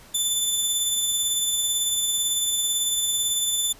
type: tone with tremolo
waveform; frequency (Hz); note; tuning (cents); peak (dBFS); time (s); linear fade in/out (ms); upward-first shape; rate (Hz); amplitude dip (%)
15% pulse; 3520; A7; 0; -13; 0.14-3.73; 10; sine; 18; 30
effects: pink hiss -49 dBFS RMS until 3.79 s + resampled to 32000 Hz